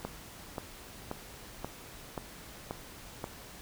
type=click train; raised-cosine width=1 ms; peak=-21 dBFS; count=7; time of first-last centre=0.05-3.241 s; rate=1.88 Hz; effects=pink hiss -49 dBFS RMS until 3.61 s